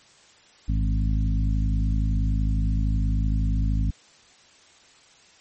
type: harmonic tone with a mistuned harmonic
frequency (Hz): 53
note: G#1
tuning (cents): +36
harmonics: 1 / 2 / 3 / 4 / 5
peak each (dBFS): -21 / -27 / -31 / -33 / -35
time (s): 0.68-3.91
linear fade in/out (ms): 10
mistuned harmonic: 2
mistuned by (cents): -38
effects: white hiss -54 dBFS RMS until 5.4 s + MP3 32 kbps